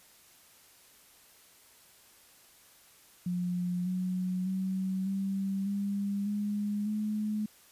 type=tone with pitch steps; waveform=sine; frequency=178.1 / 183.42 / 188.91 / 194.56 / 200.4 / 206.4 / 212.5 Hz; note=F3 / F#3 / F#3 / G3 / G3 / G#3 / G#3; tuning=+34 / -15 / +36 / -13 / +38 / -10 / +40 cents; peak=-29 dBFS; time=3.26-7.46 s; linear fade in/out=5 ms; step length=600 ms; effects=white hiss -59 dBFS RMS until 7.71 s + resampled to 32000 Hz